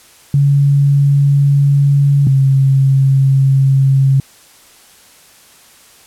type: tone pair in turn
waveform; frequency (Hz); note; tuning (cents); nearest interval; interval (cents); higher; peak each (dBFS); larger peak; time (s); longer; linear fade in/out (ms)
sine; 141.1 / 135.43; C#3 / C#3; +31 / -40; minor second; 71; first; -7; neither; 0.34-2.27 / 2.27-4.2; neither; 2
effects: white hiss -44 dBFS RMS until 6.06 s + low-pass 12000 Hz 12 dB/octave